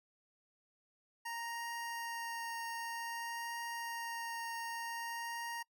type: tone with vibrato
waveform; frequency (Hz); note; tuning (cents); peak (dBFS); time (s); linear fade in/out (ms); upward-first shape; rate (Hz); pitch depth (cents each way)
25% pulse; 930; A#5; -4; -36; 1.25-5.63; 10; triangle; 0.53; 10
effects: noise-tail reverb RT60 0.1 s tail -25 dB re dry